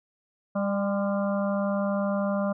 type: harmonic tone with a mistuned harmonic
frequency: 199.3 Hz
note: G3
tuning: 29 cents sharp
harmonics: 1 / 3 / 4 / 5 / 6 / 7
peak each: -26 / -28 / -40 / -38 / -37 / -40 dBFS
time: 0.55-2.53 s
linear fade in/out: 10 ms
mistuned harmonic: 5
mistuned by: +58 cents
effects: none